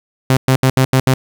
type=tone bursts at uneven times; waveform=sawtooth; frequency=131 Hz; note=C3; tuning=2 cents sharp; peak=-5 dBFS; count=6; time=0.3-0.37 / 0.48-0.56 / 0.63-0.7 / 0.77-0.85 / 0.93-1 / 1.07-1.14 s; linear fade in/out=2 ms; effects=7-bit